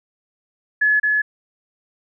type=tone with echo; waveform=sine; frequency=1706 Hz; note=G#6; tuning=46 cents sharp; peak=-13 dBFS; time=0.81-1 s; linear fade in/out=10 ms; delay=220 ms; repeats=1; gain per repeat=-2 dB; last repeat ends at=1.22 s; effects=none